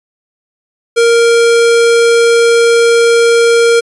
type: tone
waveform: square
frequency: 466.2 Hz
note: A#4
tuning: in tune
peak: -6 dBFS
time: 0.96-3.81 s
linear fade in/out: 20 ms
effects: resampled to 24000 Hz